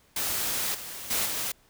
white noise with level steps, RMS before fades -29 / -39 / -27 / -31 dBFS, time 0.16-1.52 s, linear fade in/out 5 ms, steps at 0.74 / 1.1 / 1.25 s, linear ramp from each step 10 ms, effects pink hiss -62 dBFS RMS until 1.69 s

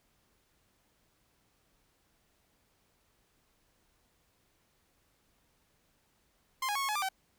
sawtooth tone with pitch steps, 1048 / 826 / 1104 / 1093 / 846 / 1189 / 765 Hz, C6 / G#5 / C#6 / C#6 / G#5 / D6 / G5, +2 / -10 / -7 / -25 / +32 / +21 / -42 cents, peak -27 dBFS, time 6.62-7.089 s, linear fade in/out 5 ms, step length 67 ms, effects pink hiss -72 dBFS RMS until 7.38 s

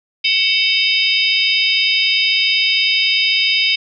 sine tone cluster, 2238 / 2653 / 3064 / 3707 / 4965 Hz, C#7 / E7 / G7 / A#7 / D#8, +16 / +10 / -40 / -10 / -5 cents, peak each -19 dBFS, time 0.24-3.76 s, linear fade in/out 10 ms, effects none

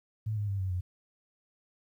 sine tone with pitch steps, 108.4 / 103.5 / 98.83 / 94.37 / 90.11 Hz, A2 / G#2 / G2 / F#2 / F#2, -25 / -5 / +15 / +35 / -45 cents, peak -29 dBFS, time 0.26-0.81 s, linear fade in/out 10 ms, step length 110 ms, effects 11-bit

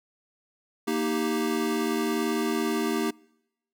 square chord, Eb major, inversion second, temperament equal, 233.1 / 311.1 / 392 Hz, Bb3 / Eb4 / G4, 0 / 0 / 0 cents, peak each -30 dBFS, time 0.87-3.11 s, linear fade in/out 10 ms, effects noise-tail reverb RT60 0.9 s tail -26 dB re dry

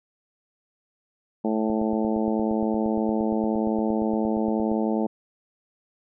harmonic tone, 109.6 Hz, A2, 6 cents flat, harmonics 2 / 3 / 4 / 5 / 6 / 7 / 8, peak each -24 / -28 / -30 / -32 / -34 / -35 / -36 dBFS, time 1.44-5.07 s, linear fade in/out 10 ms
click train, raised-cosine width 2 ms, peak -22 dBFS, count 27, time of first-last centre 1.7-4.716 s, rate 8.62 Hz
effects none

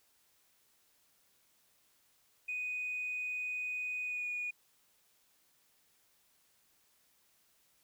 sine tone with pitch glide, 2489 to 2455 Hz, D#7 to D#7, 0 to -24 cents, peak -34 dBFS, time 2.48-4.51 s, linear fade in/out 10 ms, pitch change -24 cents, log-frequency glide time 4.04-4.27 s, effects tanh soft clip ceiling -31 dBFS + white hiss -71 dBFS RMS until 7.83 s

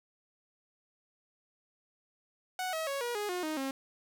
sawtooth tone with pitch steps, 740 / 640.5 / 554.4 / 479.8 / 415.3 / 359.5 / 311.1 / 269.3 Hz, F#5 / E5 / C#5 / A#4 / G#4 / F#4 / D#4 / C#4, 0 / -50 / 0 / +50 / 0 / -50 / 0 / -50 cents, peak -29 dBFS, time 2.59-3.71 s, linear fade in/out 2 ms, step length 140 ms, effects none

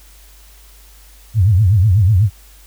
sine tone with vibrato, 99.3 Hz, G2, 23 cents sharp, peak -8 dBFS, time 1.34-2.3 s, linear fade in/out 50 ms, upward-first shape triangle, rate 8.1 Hz, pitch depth 280 cents each way, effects added 50 Hz sine -42 dBFS peak until 2.66 s + white hiss -47 dBFS RMS until 2.66 s

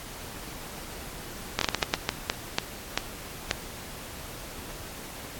slowing click train, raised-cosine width 0.2 ms, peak -5 dBFS, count 12, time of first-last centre 1.59-3.511 s, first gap 23 ms, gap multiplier 1.37, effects pink hiss -41 dBFS RMS until 5.39 s + AAC 64 kbps

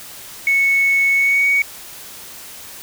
sine tone with pitch glide, 2209 to 2240 Hz, C#7 to C#7, -7 to +18 cents, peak -11 dBFS, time 0.47-1.62 s, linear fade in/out 2 ms, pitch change +25 cents, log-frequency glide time 1.15-1.45 s, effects tanh soft clip ceiling -8 dBFS + white hiss -36 dBFS RMS until 2.82 s

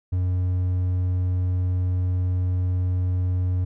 triangle tone, 90.9 Hz, F#2, 30 cents flat, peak -18 dBFS, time 0.12-3.65 s, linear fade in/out 10 ms, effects none

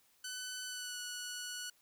10% pulse tone with pitch glide, 1503 to 1471.2 Hz, F#6 to F#6, +27 to -10 cents, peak -32 dBFS, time 0.24-1.7 s, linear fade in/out 5 ms, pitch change -37 cents, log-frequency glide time 0.65-0.98 s, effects white hiss -70 dBFS RMS until 1.81 s

